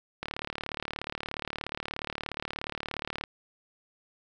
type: click train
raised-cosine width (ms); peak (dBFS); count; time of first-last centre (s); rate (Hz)
0.3; -17; 112; 0.23-3.238; 36.9
effects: none